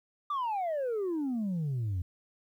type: exponential sweep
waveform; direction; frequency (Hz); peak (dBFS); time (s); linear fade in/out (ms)
sine; down; 1202 to 85.1; -27; 0.3-2.02; 5
effects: tanh soft clip ceiling -28 dBFS + 11-bit